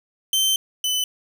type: tone pair in turn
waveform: sawtooth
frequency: 3100 / 3013 Hz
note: G7 / F#7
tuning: -20 / +31 cents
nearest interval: unison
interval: 49 cents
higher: first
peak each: -14 / -17 dBFS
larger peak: first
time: 0.33-0.56 / 0.84-1.04 s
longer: first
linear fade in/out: 2 ms
effects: none